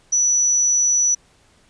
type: tone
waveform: sine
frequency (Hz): 5920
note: F#8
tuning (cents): 0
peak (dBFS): -14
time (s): 0.12-1.15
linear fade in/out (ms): 10
effects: pink hiss -56 dBFS RMS until 1.69 s + resampled to 22050 Hz

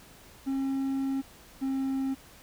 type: tone pair in turn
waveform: triangle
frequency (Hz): 270 / 267.8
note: C#4 / C4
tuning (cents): -45 / +40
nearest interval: unison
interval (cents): 15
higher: first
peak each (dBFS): -25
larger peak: neither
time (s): 0.46-1.22 / 1.61-2.15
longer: first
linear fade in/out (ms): 20
effects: pink hiss -53 dBFS RMS until 2.42 s

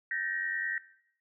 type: tone cluster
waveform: sine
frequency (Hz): 1560 / 1799 / 1889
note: G6 / A6 / A#6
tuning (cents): -9 / +38 / +22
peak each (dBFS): -36 / -37 / -33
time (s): 0.11-0.78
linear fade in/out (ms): 2
effects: noise-tail reverb RT60 0.7 s tail -18 dB re dry

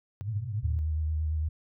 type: band-pass noise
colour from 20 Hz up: pink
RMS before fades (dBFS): -33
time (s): 0.21-0.79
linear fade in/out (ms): 0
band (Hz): 100 to 120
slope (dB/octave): 96
type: tone with vibrato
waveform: sine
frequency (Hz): 77.78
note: D#2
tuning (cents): 0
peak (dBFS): -26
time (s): 0.63-1.49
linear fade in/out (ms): 10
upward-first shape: square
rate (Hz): 8.8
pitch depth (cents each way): 22
effects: none

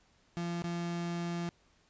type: tone with dropouts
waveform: 35% pulse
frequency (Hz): 171.7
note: F3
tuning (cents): -29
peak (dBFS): -32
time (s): 0.37-1.49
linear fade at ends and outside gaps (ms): 0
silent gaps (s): 0.621-0.64
effects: pink hiss -68 dBFS RMS until 1.89 s + resampled to 16000 Hz

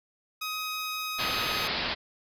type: tone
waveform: 15% pulse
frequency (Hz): 1259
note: D#6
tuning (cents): +20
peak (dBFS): -25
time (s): 0.41-1.68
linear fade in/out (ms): 10
type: low-pass noise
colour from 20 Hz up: white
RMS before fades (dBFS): -31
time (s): 1.18-1.95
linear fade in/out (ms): 20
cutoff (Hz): 4900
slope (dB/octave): 96
effects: none

